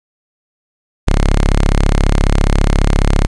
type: tone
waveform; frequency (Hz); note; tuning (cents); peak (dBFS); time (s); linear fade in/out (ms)
sawtooth; 34.65; C#1; 0; -5; 1.07-3.27; 10
effects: resampled to 22050 Hz + 7-bit